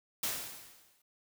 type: noise with exponential decay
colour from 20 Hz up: white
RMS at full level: -32 dBFS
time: 0.23-1.02 s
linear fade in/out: 5 ms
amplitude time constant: 170 ms
effects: none